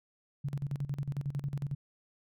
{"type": "tone with tremolo", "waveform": "sine", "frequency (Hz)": 140.6, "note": "C#3", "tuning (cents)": 25, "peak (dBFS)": -30, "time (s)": [0.44, 1.75], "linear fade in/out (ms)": 10, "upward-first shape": "square", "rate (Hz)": 11, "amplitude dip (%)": 80, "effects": []}